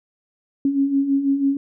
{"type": "beating tone pair", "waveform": "sine", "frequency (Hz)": [271.6, 277.7], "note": ["C#4", "C#4"], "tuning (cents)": [-35, 3], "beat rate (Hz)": 6.1, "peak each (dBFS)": [-24, -17], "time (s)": [0.65, 1.57], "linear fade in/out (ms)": 2, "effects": []}